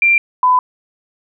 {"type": "tone pair in turn", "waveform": "sine", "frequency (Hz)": [2370, 1003.7], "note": ["D7", "B5"], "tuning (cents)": [15, 28], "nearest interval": "octave + minor third", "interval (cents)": 1487, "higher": "first", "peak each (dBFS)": -8, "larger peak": "neither", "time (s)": [[0.02, 0.18], [0.43, 0.59]], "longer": "neither", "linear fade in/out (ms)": 2, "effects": []}